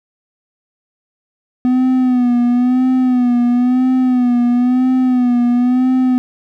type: tone with vibrato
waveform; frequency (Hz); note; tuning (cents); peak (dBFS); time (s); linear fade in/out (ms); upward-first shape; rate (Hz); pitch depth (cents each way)
triangle; 249.2; B3; +16; -8; 1.65-6.18; 0; sine; 0.99; 57
effects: none